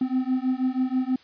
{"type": "beating tone pair", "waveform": "triangle", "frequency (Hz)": [254.5, 260.7], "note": ["C4", "C4"], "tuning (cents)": [-48, -6], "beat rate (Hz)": 6.2, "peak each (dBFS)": -23, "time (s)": [0.01, 1.16], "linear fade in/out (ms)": 5, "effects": ["white hiss -54 dBFS RMS until 1.23 s", "resampled to 11025 Hz"]}